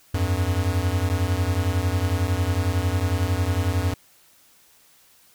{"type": "beating tone pair", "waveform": "square", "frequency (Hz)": [85.9, 96.9], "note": ["F2", "G2"], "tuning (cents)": [-28, -20], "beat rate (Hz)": 11, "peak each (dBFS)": -24, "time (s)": [0.14, 3.94], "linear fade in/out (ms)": 5, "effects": ["white hiss -56 dBFS RMS until 5.34 s"]}